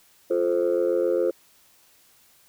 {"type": "chord", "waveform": "sine", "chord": "F major", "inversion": "none", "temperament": "just", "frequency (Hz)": [349.2, 436.5, 523.8], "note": ["F4", "A4", "C5"], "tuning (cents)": [0, -14, 2], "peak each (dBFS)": [-23, -24, -22], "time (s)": [0.3, 1.31], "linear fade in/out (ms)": 10, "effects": ["tanh soft clip ceiling -14 dBFS", "white hiss -58 dBFS RMS until 2.48 s"]}